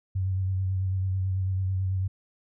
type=tone with vibrato; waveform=sine; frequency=94.4 Hz; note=F#2; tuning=35 cents sharp; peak=-24 dBFS; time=0.15-2.08 s; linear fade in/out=10 ms; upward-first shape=sine; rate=9.1 Hz; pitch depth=28 cents each way; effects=none